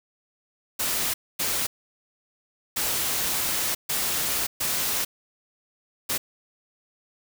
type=noise bursts at uneven times; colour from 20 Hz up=white; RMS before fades=-26 dBFS; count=6; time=0.79-1.14 / 1.39-1.67 / 2.76-3.75 / 3.89-4.47 / 4.6-5.05 / 6.09-6.18 s; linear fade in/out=10 ms; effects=none